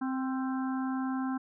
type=harmonic tone with a mistuned harmonic; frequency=261.6 Hz; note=C4; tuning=in tune; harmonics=1 / 3 / 4 / 5 / 6; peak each=-30 / -40 / -42 / -44 / -46 dBFS; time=0.01-1.38 s; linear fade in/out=10 ms; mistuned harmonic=5; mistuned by=+35 cents; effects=none